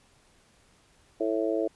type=harmonic tone; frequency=110 Hz; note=A2; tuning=in tune; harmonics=3 / 4 / 5 / 6; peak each=-29 / -30 / -31 / -32 dBFS; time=1.2-1.68 s; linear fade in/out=10 ms; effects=pink hiss -62 dBFS RMS until 1.75 s + resampled to 24000 Hz